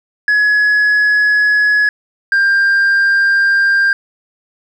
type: tone pair in turn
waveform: sine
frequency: 1688 / 1593.3 Hz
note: G#6 / G6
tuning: +28 / +28 cents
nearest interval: minor second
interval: 100 cents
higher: first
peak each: -6 dBFS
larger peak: neither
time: 0.28-1.89 / 2.32-3.93 s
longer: neither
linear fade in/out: 2 ms
effects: tanh soft clip ceiling -8 dBFS + 8-bit